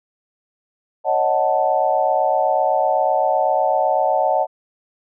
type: chord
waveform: sine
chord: D# half-diminished seventh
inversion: third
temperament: equal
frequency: 554.4 / 622.3 / 740 / 880 Hz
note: C#5 / D#5 / F#5 / A5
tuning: 0 / 0 / 0 / 0 cents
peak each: -22 / -20 / -19 / -21 dBFS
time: 1.04-4.47 s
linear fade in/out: 50 ms
effects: none